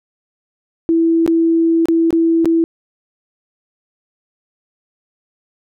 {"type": "tone with dropouts", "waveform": "sine", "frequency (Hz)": 330, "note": "E4", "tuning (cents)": 2, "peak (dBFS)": -10, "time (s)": [0.89, 2.64], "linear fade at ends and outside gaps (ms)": 0, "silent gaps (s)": [[1.263, 1.277], [1.856, 1.885], [2.106, 2.128], [2.446, 2.456]], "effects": []}